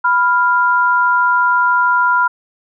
sine tone pair together, 987.8 / 1396.9 Hz, B5 / F6, 0 / 0 cents, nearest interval tritone, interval 600 cents, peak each -13 dBFS, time 0.04-2.28 s, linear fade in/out 10 ms, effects none

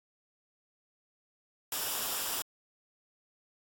white noise with comb filter, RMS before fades -34 dBFS, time 1.72-2.42 s, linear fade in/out 2 ms, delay 0.47 ms, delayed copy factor -0.5, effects AAC 64 kbps

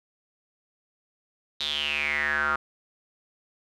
square tone with band-pass filter sweep, 73.3 Hz, D2, 3 cents flat, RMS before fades -27 dBFS, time 1.6-2.56 s, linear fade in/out 5 ms, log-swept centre 3800 to 1300 Hz, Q 9, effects none

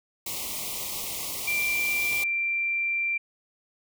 white band-stop noise, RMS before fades -33 dBFS, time 0.26-2.24 s, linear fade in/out 5 ms, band 1200 to 2000 Hz, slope 96 dB/octave
sine tone, 2360 Hz, D7, 8 cents sharp, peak -24 dBFS, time 1.47-3.18 s, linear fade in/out 10 ms
effects none

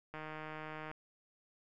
click train, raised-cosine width 0.5 ms, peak -30 dBFS, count 121, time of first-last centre 0.14-0.914 s, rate 155 Hz, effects none

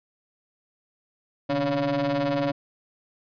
35% pulse ring-modulated tone, 138.59 Hz, C#3, in tune, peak -18 dBFS, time 1.49-2.52 s, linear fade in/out 10 ms, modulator 425 Hz, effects resampled to 11025 Hz

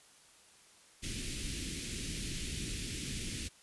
pink band-stop noise, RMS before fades -39 dBFS, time 1.02-3.49 s, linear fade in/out 20 ms, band 340 to 2200 Hz, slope 24 dB/octave, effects white hiss -61 dBFS RMS until 3.62 s + resampled to 24000 Hz

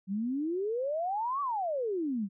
sine exponential two-way sweep, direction up then down, 185.3 to 1165 to 185.3 Hz, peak -29 dBFS, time 0.07-2.29 s, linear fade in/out 50 ms, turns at 1.41 s, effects none

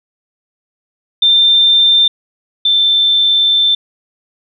sine tone pair in turn, 3584 / 3551 Hz, A7 / A7, +31 / +15 cents, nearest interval unison, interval 16 cents, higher first, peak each -6 / -8 dBFS, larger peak first, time 1.22-2.08 / 2.65-3.75 s, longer second, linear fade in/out 5 ms, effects none

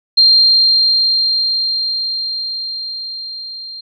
sine tone with level ramp, 4186 Hz, C8, in tune, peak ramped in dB -5 to -27 dBFS, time 0.17-3.81 s, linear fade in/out 10 ms, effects none

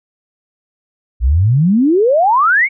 sine exponential sweep, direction up, 55.3 to 2288 Hz, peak -8 dBFS, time 1.2-2.69 s, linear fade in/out 50 ms, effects none

